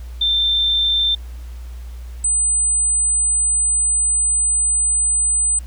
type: tone pair in turn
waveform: sine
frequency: 3573 / 8100 Hz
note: A7 / B8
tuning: +26 / +43 cents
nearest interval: octave + major second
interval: 1417 cents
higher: second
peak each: -14 dBFS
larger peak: neither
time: 0.21-1.15 / 2.24-5.59 s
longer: second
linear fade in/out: 5 ms
effects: added 60 Hz sine -29 dBFS peak until 5.66 s + pink hiss -49 dBFS RMS until 5.66 s